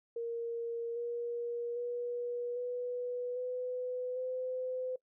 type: tone with pitch steps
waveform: sine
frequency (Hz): 466.2 / 474.6 / 483.2 / 491.9 / 500.8 / 509.9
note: A#4 / A#4 / B4 / B4 / B4 / C5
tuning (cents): 0 / +31 / -38 / -7 / +24 / -45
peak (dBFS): -34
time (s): 0.16-4.96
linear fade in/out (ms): 5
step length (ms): 800
effects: noise-tail reverb RT60 0.1 s tail -21 dB re dry